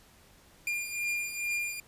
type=beating tone pair; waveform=45% pulse; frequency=2404 / 2406.3 Hz; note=D7 / D7; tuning=+40 / +41 cents; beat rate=2.3 Hz; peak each=-37 / -32 dBFS; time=0.67-1.8 s; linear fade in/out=2 ms; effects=pink hiss -59 dBFS RMS until 1.87 s + resampled to 32000 Hz